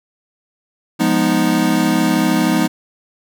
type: chord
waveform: square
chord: F half-diminished seventh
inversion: none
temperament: equal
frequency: 174.61 / 207.7 / 246.9 / 311.1 Hz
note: F3 / Ab3 / Cb4 / Eb4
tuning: 0 / 0 / 0 / 0 cents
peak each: -21 / -20 / -19 / -18 dBFS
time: 0.99-2.68 s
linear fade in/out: 20 ms
effects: none